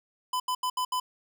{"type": "tone bursts at uneven times", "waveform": "square", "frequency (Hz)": 1007, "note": "B5", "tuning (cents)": 33, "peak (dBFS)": -27, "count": 5, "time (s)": [[0.33, 0.4], [0.48, 0.55], [0.63, 0.7], [0.77, 0.85], [0.92, 1]], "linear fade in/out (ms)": 5, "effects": []}